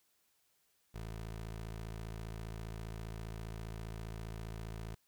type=tone; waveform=20% pulse; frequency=55 Hz; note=A1; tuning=in tune; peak=-37 dBFS; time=0.94-4.95 s; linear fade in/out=10 ms; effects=white hiss -75 dBFS RMS until 5.07 s